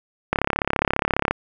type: click train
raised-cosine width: 0.5 ms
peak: -3 dBFS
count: 35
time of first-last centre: 0.33-1.31 s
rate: 34.7 Hz
effects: none